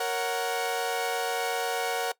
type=chord; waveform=sawtooth; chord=F# major; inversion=first; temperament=equal; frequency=466.2 / 554.4 / 740 Hz; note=A#4 / C#5 / F#5; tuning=0 / 0 / 0 cents; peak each=-27 / -31 / -26 dBFS; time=0-2.12 s; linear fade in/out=5 ms; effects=noise-tail reverb RT60 0.1 s tail -19 dB re dry